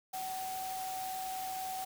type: tone in noise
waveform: sine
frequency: 755 Hz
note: F#5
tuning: 35 cents sharp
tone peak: -37 dBFS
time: 0.13-1.85 s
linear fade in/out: 10 ms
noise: white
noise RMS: -45 dBFS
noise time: 0.13-1.85 s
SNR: +5 dB
effects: none